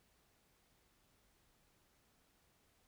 silence, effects pink hiss -74 dBFS RMS until 2.87 s

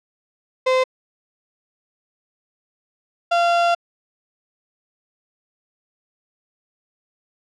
35% pulse tone pair in turn, 516 / 688.8 Hz, C5 / F5, -24 / -24 cents, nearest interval perfect fourth, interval 500 cents, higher second, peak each -13 dBFS, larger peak neither, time 0.66-0.84 / 3.31-3.75 s, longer second, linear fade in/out 10 ms, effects low-pass 4000 Hz 12 dB/octave

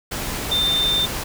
sine tone in noise, 3591 Hz, A7, 35 cents sharp, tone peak -17 dBFS, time 0.51-1.06 s, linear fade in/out 10 ms, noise pink, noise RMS -27 dBFS, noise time 0.11-1.24 s, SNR +7 dB, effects none

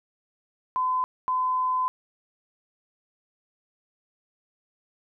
sine tone bursts at uneven times, 1018 Hz, C6, 48 cents flat, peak -22 dBFS, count 2, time 0.76-1.04 / 1.28-1.88 s, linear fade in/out 0 ms, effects none

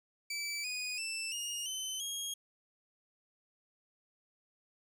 20% pulse tone with pitch steps, 2314 / 2480 / 2658 / 2849 / 3053 / 3272 Hz, D7 / D#7 / E7 / F7 / G7 / G#7, -26 / -6 / +14 / +34 / -46 / -26 cents, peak -31 dBFS, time 0.3-2.34 s, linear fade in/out 5 ms, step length 340 ms, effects none

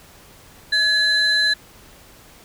sine tone pair together, 1700 / 4043 Hz, G#6 / B7, +40 / +40 cents, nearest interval octave + minor third, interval 1500 cents, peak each -16 dBFS, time 0.72-1.54 s, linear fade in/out 10 ms, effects tanh soft clip ceiling -11 dBFS + pink hiss -47 dBFS RMS until 2.44 s

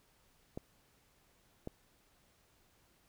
clicks, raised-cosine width 2 ms, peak -27 dBFS, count 2, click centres 0.575 / 1.674 s, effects pink hiss -70 dBFS RMS until 3.08 s

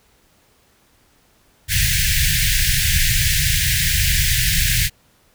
pink band-stop noise, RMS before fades -17 dBFS, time 1.68-4.9 s, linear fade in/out 50 ms, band 160 to 1600 Hz, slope 96 dB/octave, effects pink hiss -57 dBFS RMS until 5.34 s

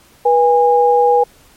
sine tone pair together, 486.4 / 818 Hz, B4 / G#5, -26 / -26 cents, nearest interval major sixth, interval 900 cents, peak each -11 dBFS, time 0.25-1.24 s, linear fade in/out 10 ms, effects pink hiss -48 dBFS RMS until 1.56 s + MP3 64 kbps

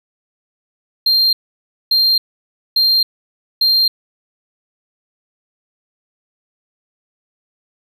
triangle tone bursts, 4186 Hz, C8, in tune, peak -9 dBFS, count 4, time 1.06-3.88 s, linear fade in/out 5 ms, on 270 ms, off 580 ms, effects none

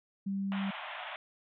sine tone, 196 Hz, G3, in tune, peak -31 dBFS, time 0.26-0.71 s, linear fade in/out 10 ms
pink band-pass noise, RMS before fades -42 dBFS, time 0.52-1.16 s, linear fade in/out 0 ms, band 610 to 3500 Hz, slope 96 dB/octave
effects none

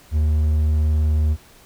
triangle tone, 76.6 Hz, D#2, 27 cents flat, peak -13 dBFS, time 0.11-1.37 s, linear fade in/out 50 ms, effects pink hiss -49 dBFS RMS until 1.65 s

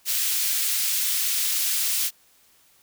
white high-pass noise, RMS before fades -24 dBFS, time 0.05-2.11 s, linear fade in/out 50 ms, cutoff 2500 Hz, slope 12 dB/octave, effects white hiss -59 dBFS RMS until 2.82 s

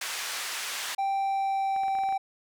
pink band-pass noise, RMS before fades -34 dBFS, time 0.01-0.95 s, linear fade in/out 5 ms, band 1300 to 10000 Hz, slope 12 dB/octave
triangle tone with pitch glide, 784 to 777.2 Hz, G5 to G5, 0 to -15 cents, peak -23 dBFS, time 0.98-2.18 s, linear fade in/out 10 ms, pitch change -15 cents, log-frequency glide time 1.11-1.89 s
clicks, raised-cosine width 0.5 ms, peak -30 dBFS, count 8, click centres 1.763 / 1.835 / 1.882 / 1.952 / 1.987 / 2.036 / 2.089 / 2.125 s
effects none

